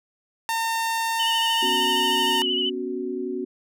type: tone with pitch glide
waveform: sawtooth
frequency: 909 to 914.3 Hz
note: A#5 to A#5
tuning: -44 to -34 cents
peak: -19 dBFS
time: 0.49-2.42 s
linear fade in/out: 0 ms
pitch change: +10 cents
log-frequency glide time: 1.05-1.95 s
type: tone with vibrato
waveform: sine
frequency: 2960 Hz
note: F#7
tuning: in tune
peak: -22 dBFS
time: 1.19-2.7 s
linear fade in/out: 10 ms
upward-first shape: sine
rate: 13 Hz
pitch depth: 45 cents each way
type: chord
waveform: sine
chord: B suspended second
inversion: none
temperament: equal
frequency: 246.9 / 277.2 / 370 Hz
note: B3 / C#4 / F#4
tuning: 0 / 0 / 0 cents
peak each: -32 / -32 / -28 dBFS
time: 1.62-3.45 s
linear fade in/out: 10 ms
effects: none